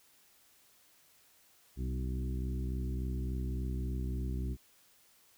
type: harmonic tone with a mistuned harmonic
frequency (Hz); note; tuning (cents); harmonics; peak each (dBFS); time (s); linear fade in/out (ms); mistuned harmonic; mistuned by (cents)
63.5; B1; +49; 1 / 2 / 3 / 4 / 5 / 6; -34 / -40 / -44 / -46 / -48 / -50; 1.76-4.57; 50; 3; +28
effects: white hiss -65 dBFS RMS until 5.37 s